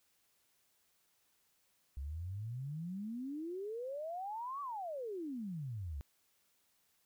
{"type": "exponential two-way sweep", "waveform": "sine", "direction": "up then down", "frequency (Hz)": [65.41, 1163, 65.41], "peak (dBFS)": -39, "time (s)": [1.97, 6.01], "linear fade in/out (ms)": 0, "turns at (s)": 4.61, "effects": ["white hiss -75 dBFS RMS until 7.05 s"]}